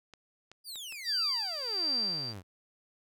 clicks, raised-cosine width 0.2 ms, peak -32 dBFS, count 4, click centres 0.137 / 0.516 / 0.757 / 0.924 s
sawtooth exponential sweep, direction down, 4967 to 86.1 Hz, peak -37 dBFS, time 0.64-2.43 s, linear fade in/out 50 ms
sine tone with tremolo, 4699 Hz, D8, in tune, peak -27 dBFS, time 1.04-2.34 s, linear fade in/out 50 ms, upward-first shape sine, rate 1.4 Hz, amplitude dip 60%
effects none

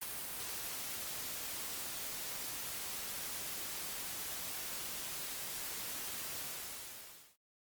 white noise with ADSR envelope, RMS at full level -37 dBFS, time 0.01-7.37 s, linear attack 19 ms, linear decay 12 ms, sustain -5 dB, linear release 960 ms, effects Opus 32 kbps

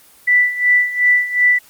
sine tone with tremolo, 1975.5 Hz, B6, in tune, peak -8 dBFS, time 0.27-1.59 s, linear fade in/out 10 ms, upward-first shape sine, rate 2.7 Hz, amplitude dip 80%, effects white hiss -47 dBFS RMS until 1.69 s + Opus 24 kbps

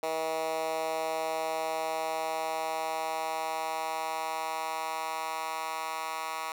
10% pulse tone with high-pass filter sweep, 160 Hz, D#3, 49 cents sharp, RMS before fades -33 dBFS, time 0.03-6.52 s, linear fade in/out 2 ms, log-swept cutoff 570 to 1100 Hz, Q 2.1, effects none

